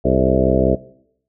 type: harmonic tone with a mistuned harmonic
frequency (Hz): 65.2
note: C2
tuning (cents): -5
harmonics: 1 / 2 / 3 / 4 / 5 / 6 / 7 / 8 / 9 / 10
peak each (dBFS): -22 / -22 / -22 / -22 / -22 / -22 / -22 / -22 / -22 / -22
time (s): 0.04-0.76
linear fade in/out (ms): 20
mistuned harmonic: 7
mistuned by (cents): -57
effects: noise-tail reverb RT60 0.7 s tail -19 dB re dry